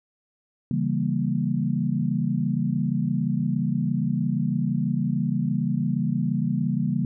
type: chord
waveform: sine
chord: C# diminished seventh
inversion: none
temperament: equal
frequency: 138.59 / 164.81 / 196 / 233.1 Hz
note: C#3 / E3 / G3 / Bb3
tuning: 0 / 0 / 0 / 0 cents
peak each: -27 dBFS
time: 0.71-7.05 s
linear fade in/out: 2 ms
effects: none